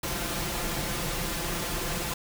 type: noise with comb filter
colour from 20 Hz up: pink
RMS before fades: -31 dBFS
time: 0.03-2.14 s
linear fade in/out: 5 ms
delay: 5.8 ms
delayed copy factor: +0.6
effects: none